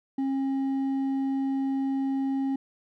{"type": "tone with hard clipping", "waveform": "sine", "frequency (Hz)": 270.2, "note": "C#4", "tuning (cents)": -44, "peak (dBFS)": -26, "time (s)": [0.18, 2.56], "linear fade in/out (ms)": 5, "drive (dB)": 4, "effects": []}